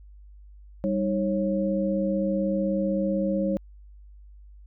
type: tone cluster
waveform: sine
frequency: 196.9 / 312.8 / 546 Hz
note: G3 / D#4 / C#5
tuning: +8 / +9 / -26 cents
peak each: -25 / -30 / -27 dBFS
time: 0.84-3.57 s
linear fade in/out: 0 ms
effects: added 50 Hz sine -45 dBFS peak until 4.66 s